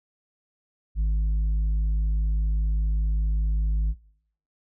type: tone with tanh clipping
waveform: sine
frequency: 52.5 Hz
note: G#1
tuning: 19 cents sharp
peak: -21 dBFS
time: 0.95-3.95 s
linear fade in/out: 50 ms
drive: 4 dB
effects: noise-tail reverb RT60 0.7 s tail -23 dB re dry